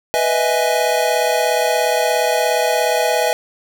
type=chord; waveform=square; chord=E major seventh; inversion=second; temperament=equal; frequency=493.9 / 622.3 / 659.3 / 830.6 Hz; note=B4 / D#5 / E5 / G#5; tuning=0 / 0 / 0 / 0 cents; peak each=-21 dBFS; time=0.14-3.33 s; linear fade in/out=0 ms; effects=none